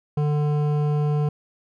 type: tone with hard clipping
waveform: triangle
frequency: 148.3 Hz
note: D3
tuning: 17 cents sharp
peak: -21 dBFS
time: 0.17-1.29 s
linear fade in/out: 5 ms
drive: 16 dB
effects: none